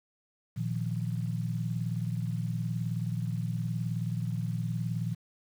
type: chord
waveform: sine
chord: Bb suspended fourth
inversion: none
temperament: equal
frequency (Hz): 116.54 / 155.56 / 174.61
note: Bb2 / Eb3 / F3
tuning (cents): 0 / 0 / 0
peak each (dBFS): -32 / -35 / -35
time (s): 0.56-5.15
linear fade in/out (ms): 20
effects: 9-bit